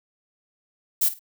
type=noise with echo; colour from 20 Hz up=violet; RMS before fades=-20 dBFS; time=1.01-1.09 s; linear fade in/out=10 ms; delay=52 ms; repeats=2; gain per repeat=-14 dB; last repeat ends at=1.194 s; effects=none